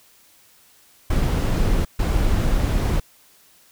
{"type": "noise bursts at uneven times", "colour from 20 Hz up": "brown", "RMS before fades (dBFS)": -19, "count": 2, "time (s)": [[1.1, 1.85], [1.99, 3]], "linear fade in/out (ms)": 5, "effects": ["white hiss -54 dBFS RMS until 3.71 s"]}